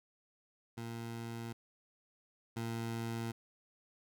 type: tone pair in turn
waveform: 20% pulse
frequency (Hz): 115.9 / 115.1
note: A#2 / A#2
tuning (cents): -10 / -22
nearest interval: unison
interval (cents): 12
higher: first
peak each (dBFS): -36 / -32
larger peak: second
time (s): 0.77-1.53 / 2.56-3.32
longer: neither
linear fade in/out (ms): 10
effects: none